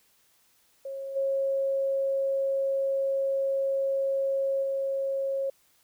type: tone with level steps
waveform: sine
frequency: 544 Hz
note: C#5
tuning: 33 cents flat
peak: -33 / -24 / -26 dBFS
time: 0.85-5.5 s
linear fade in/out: 5 ms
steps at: 1.15 / 4.62 s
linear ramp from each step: 20 ms
effects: white hiss -65 dBFS RMS until 5.83 s